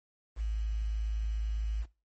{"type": "tone with quantisation", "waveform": "sine", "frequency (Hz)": 53.8, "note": "A1", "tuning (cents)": -38, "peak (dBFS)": -29, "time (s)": [0.36, 1.86], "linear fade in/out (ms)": 50, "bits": 9, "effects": ["noise-tail reverb RT60 0.3 s tail -20 dB re dry", "MP3 32 kbps"]}